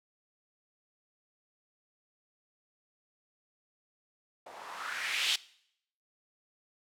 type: noise with low-pass filter sweep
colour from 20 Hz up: violet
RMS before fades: -35 dBFS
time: 4.46-5.36 s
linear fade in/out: 5 ms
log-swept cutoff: 640 to 3500 Hz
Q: 2.5
effects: noise-tail reverb RT60 0.7 s tail -21 dB re dry